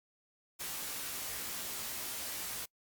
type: noise with comb filter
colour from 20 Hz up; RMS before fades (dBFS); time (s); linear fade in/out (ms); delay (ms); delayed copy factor
white; -40; 0.59-2.66; 20; 17; +0.7
effects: noise-tail reverb RT60 0.1 s tail -24 dB re dry + Opus 48 kbps